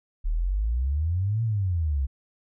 sine exponential two-way sweep, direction up then down, 36.26 to 116.54 to 64.4 Hz, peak -22 dBFS, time 0.24-2.07 s, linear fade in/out 20 ms, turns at 1.43 s, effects none

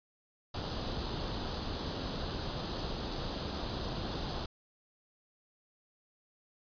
pink noise with comb filter, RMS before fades -37 dBFS, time 0.54-4.46 s, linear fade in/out 5 ms, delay 0.23 ms, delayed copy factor +0.65, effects resampled to 11025 Hz

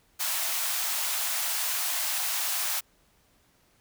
white high-pass noise, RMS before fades -29 dBFS, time 0.19-2.81 s, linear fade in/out 20 ms, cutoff 630 Hz, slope 48 dB/octave, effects pink hiss -65 dBFS RMS until 3.8 s

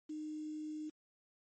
sine tone with quantisation, 306.6 Hz, D#4, 25 cents flat, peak -40 dBFS, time 0.09-0.9 s, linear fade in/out 10 ms, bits 10, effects MP3 32 kbps

